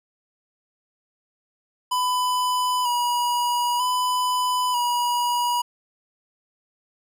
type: tone with vibrato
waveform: square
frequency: 983 Hz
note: B5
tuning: 8 cents flat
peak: -21 dBFS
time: 1.91-5.62 s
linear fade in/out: 10 ms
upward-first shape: square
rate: 0.53 Hz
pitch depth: 29 cents each way
effects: none